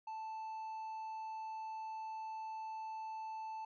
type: tone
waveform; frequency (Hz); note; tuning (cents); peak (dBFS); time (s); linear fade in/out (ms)
triangle; 880; A5; 0; -40; 0.07-3.65; 5
effects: resampled to 16000 Hz